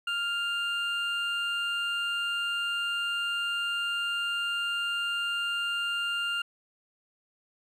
triangle tone pair together, 1400 / 2800 Hz, F6 / F7, +4 / +4 cents, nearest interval octave, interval 1200 cents, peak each -29 / -29 dBFS, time 0.07-6.42 s, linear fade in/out 5 ms, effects resampled to 32000 Hz

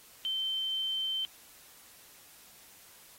sine tone, 3100 Hz, G7, 20 cents flat, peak -30 dBFS, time 0.25-1.25 s, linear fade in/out 0 ms, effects white hiss -56 dBFS RMS until 3.18 s + AAC 48 kbps

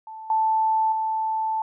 sine tone with level steps, 880 Hz, A5, in tune, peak -35 / -18 / -22 dBFS, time 0.07-1.62 s, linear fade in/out 2 ms, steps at 0.3 / 0.92 s, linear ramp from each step 2 ms, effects none

